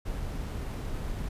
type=noise with sample-and-hold; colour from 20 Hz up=brown; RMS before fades=-34 dBFS; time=0.05-1.29 s; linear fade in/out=10 ms; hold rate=11025 Hz; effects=resampled to 32000 Hz